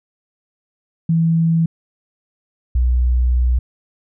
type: tone pair in turn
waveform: sine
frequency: 164.5 / 61.62 Hz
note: E3 / B1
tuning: -3 / -3 cents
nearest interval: octave + perfect fourth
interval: 1700 cents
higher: first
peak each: -12 dBFS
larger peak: neither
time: 1.09-1.66 / 2.75-3.59 s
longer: second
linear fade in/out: 5 ms
effects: none